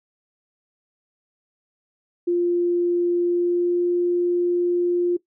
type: tone with pitch glide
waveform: sine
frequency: 349.2 to 351.4 Hz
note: F4 to F4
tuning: 0 to +11 cents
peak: -17 dBFS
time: 2.27-5.17 s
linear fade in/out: 10 ms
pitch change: +11 cents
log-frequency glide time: 3.2-3.85 s
effects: noise-tail reverb RT60 0.1 s tail -18 dB re dry